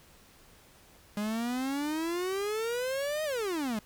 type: exponential two-way sweep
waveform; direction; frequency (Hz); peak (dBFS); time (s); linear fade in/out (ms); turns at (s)
45% pulse; up then down; 204.2 to 630 to 204.2; -30; 1.17-3.79; 2; 3.24
effects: pink hiss -58 dBFS RMS until 3.85 s